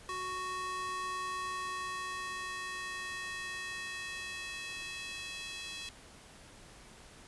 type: tone with high-pass filter sweep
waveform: square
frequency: 370 Hz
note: F#4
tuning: in tune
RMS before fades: -40 dBFS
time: 0.09-5.89 s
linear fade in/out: 0 ms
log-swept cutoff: 830 to 3100 Hz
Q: 2
effects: pink hiss -55 dBFS RMS until 7.27 s + resampled to 24000 Hz